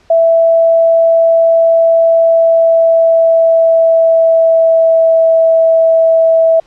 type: tone with pitch glide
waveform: sine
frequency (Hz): 661 to 653.8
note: E5 to E5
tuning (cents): +5 to -14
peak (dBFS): -5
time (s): 0.1-6.6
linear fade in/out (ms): 5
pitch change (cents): -19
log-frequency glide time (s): 2.18-5.22
effects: pink hiss -49 dBFS RMS until 6.66 s + low-pass 5000 Hz 12 dB/octave